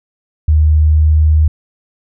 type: tone with pitch glide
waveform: sine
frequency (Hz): 76.9 to 77.39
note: D#2 to D#2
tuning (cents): -20 to -9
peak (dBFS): -6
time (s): 0.48-1.48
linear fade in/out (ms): 5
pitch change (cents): +11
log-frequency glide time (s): 0.71-1.16
effects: none